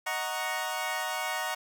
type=chord; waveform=20% pulse; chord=D# minor seventh; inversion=none; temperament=equal; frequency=622.3 / 740 / 932.3 / 1108.7 Hz; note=D#5 / F#5 / A#5 / C#6; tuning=0 / 0 / 0 / 0 cents; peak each=-33 / -30 / -30 / -33 dBFS; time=0.06-1.55 s; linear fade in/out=10 ms; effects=none